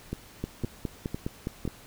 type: two click trains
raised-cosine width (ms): 3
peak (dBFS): -17 / -18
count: 7 / 4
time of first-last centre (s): 0.44-1.677 / 0.13-1.653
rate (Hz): 4.85 / 1.97
effects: pink hiss -51 dBFS RMS until 1.86 s